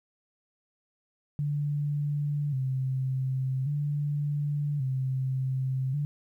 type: tone with vibrato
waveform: sine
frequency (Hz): 138.59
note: C#3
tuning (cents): 0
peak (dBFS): -26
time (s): 1.39-6.05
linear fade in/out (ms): 0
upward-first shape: square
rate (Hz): 0.44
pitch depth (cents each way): 90
effects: 11-bit